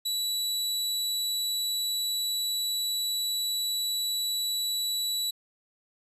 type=tone; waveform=sawtooth; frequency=3935 Hz; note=B7; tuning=7 cents flat; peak=-24 dBFS; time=0.05-5.31 s; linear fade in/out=10 ms; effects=resampled to 32000 Hz